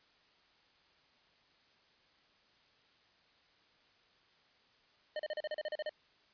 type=tone bursts; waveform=square; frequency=610 Hz; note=D#5; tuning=34 cents flat; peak=-36 dBFS; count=11; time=5.16-5.894 s; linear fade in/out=2 ms; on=34 ms; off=36 ms; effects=white hiss -68 dBFS RMS until 6.33 s + resampled to 11025 Hz